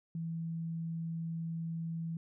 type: tone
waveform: sine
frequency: 164.81 Hz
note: E3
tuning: in tune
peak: -35 dBFS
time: 0.15-2.17 s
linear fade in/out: 2 ms
effects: none